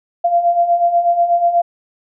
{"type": "beating tone pair", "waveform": "sine", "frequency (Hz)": [685, 693.2], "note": ["F5", "F5"], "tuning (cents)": [-34, -13], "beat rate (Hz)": 8.2, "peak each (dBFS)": [-18, -12], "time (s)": [0.24, 1.62], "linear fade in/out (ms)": 10, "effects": []}